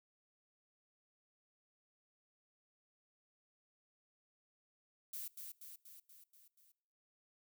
violet noise with echo, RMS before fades -45 dBFS, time 5.13-5.28 s, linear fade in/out 5 ms, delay 240 ms, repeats 6, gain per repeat -4 dB, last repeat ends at 6.72 s, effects noise-tail reverb RT60 0.8 s tail -23 dB re dry

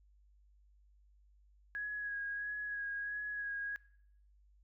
sine tone with vibrato, 1661.2 Hz, G#6, in tune, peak -37 dBFS, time 1.75-3.76 s, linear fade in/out 0 ms, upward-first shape sine, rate 1.5 Hz, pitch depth 23 cents each way, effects noise-tail reverb RT60 0.7 s tail -21 dB re dry + added 50 Hz sine -63 dBFS peak until 4.63 s

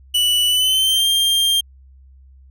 45% pulse tone with pitch glide, 2960 to 3191 Hz, F#7 to G7, 0 to +30 cents, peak -14 dBFS, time 0.14-1.61 s, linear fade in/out 10 ms, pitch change +130 cents, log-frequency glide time 0.48-1.07 s, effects added 66 Hz sine -43 dBFS peak until 2.5 s

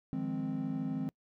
triangle chord, F minor seventh, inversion third, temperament equal, 155.56 / 174.61 / 207.7 / 261.6 Hz, Eb3 / F3 / Ab3 / C4, 0 / 0 / 0 / 0 cents, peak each -37 / -39 / -37 / -33 dBFS, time 0.13-1.09 s, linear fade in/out 0 ms, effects noise-tail reverb RT60 0.1 s tail -26 dB re dry + tanh soft clip ceiling -22 dBFS

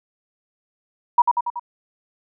sine tone with echo, 959 Hz, A#5, 49 cents sharp, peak -9 dBFS, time 1.18-1.22 s, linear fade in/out 5 ms, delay 94 ms, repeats 4, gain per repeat -4 dB, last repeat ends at 1.596 s, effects none

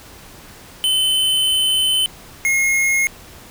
square tone pair in turn, 3048 / 2155 Hz, G7 / C#7, -49 / -49 cents, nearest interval tritone, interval 600 cents, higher first, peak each -15 dBFS, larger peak neither, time 0.84-2.06 / 2.45-3.07 s, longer first, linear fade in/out 0 ms, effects pink hiss -41 dBFS RMS until 3.5 s

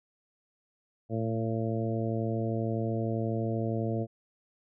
harmonic tone with a mistuned harmonic, 112.5 Hz, A2, 39 cents sharp, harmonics 1 / 2 / 3 / 4 / 5 / 6, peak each -31 / -34 / -36 / -37 / -38 / -39 dBFS, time 1.09-4.07 s, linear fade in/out 50 ms, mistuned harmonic 1, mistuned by +29 cents, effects none

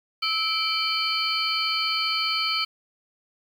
sine tone cluster, 1304 / 2335 / 3060 / 4305 / 4645 Hz, E6 / D7 / G7 / C8 / D8, -19 / -11 / -42 / +49 / -20 cents, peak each -29 dBFS, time 0.22-2.65 s, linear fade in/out 10 ms, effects 8-bit

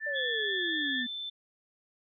sine tone with vibrato, 1757 Hz, A6, 3 cents flat, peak -31 dBFS, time 0-1.07 s, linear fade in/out 50 ms, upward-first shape sine, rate 4.2 Hz, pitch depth 18 cents each way
sine exponential sweep, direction down, 591 to 236.7 Hz, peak -35 dBFS, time 0.06-1.07 s, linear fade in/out 10 ms
sine tone, 3310 Hz, G#7, 6 cents flat, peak -36 dBFS, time 0.13-1.04 s, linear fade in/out 50 ms
sine tone with pitch glide, 3457 to 3534 Hz, A7 to A7, -31 to +7 cents, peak -35 dBFS, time 0.15-1.3 s, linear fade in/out 10 ms, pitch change +38 cents, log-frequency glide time 0.44-0.66 s
effects none

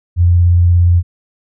sine tone with vibrato, 87.31 Hz, F2, in tune, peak -6 dBFS, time 0.16-1.03 s, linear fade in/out 50 ms, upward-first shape sine, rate 17 Hz, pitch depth 17 cents each way, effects none

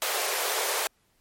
pink high-pass noise, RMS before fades -28 dBFS, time 0.02-0.87 s, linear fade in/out 0 ms, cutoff 410 Hz, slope 48 dB/octave, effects pink hiss -68 dBFS RMS until 1.2 s + MP3 64 kbps

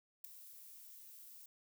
violet noise with ADSR envelope, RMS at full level -43 dBFS, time 0.24-1.46 s, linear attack 6 ms, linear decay 6 ms, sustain -13 dB, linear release 4 ms, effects none

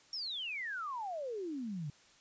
sine exponential sweep, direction down, 5590 to 138.59 Hz, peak -37 dBFS, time 0.13-1.9 s, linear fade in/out 2 ms, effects white hiss -63 dBFS RMS until 2.2 s + resampled to 16000 Hz

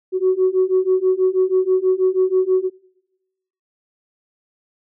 sine beating tone pair, 370 / 376.2 Hz, F#4 / F#4, 0 / +29 cents, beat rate 6.2 Hz, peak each -16 dBFS, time 0.12-2.7 s, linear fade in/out 50 ms, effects noise-tail reverb RT60 1.0 s tail -24 dB re dry + tanh soft clip ceiling -8 dBFS

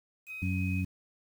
sine tone, 2517 Hz, D#7, 19 cents sharp, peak -38 dBFS, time 0.26-0.85 s, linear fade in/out 50 ms
harmonic tone, 92.5 Hz, F#2, in tune, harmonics 1 / 2 / 3, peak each -30 / -33 / -38 dBFS, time 0.42-0.85 s, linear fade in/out 5 ms
effects 9-bit

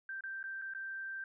sine tone with dropouts, 1568 Hz, G6, in tune, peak -39 dBFS, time 0.09-1.24 s, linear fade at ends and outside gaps 2 ms, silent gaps 0.208-0.237 / 0.429-0.439 / 0.616-0.62 / 0.737-0.748 s, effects none

